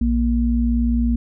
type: tone pair together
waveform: sine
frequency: 58.92 / 235.7 Hz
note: A#1 / A#3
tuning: +19 / +19 cents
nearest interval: 2 octaves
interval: 2400 cents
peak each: -18 dBFS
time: 0.01-1.16 s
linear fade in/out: 5 ms
effects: none